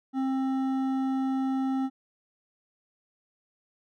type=tone with hard clipping; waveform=triangle; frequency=265.2 Hz; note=C4; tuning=23 cents sharp; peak=-27 dBFS; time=0.13-1.9 s; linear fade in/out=50 ms; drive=13 dB; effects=none